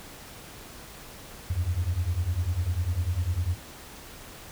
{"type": "beating tone pair", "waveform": "sine", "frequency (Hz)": [82.3, 92.3], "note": ["E2", "F#2"], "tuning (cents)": [-2, -4], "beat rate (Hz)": 10, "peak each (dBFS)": [-27, -26], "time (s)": [1.5, 3.56], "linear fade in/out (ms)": 5, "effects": ["tanh soft clip ceiling -19 dBFS", "pink hiss -45 dBFS RMS until 4.51 s"]}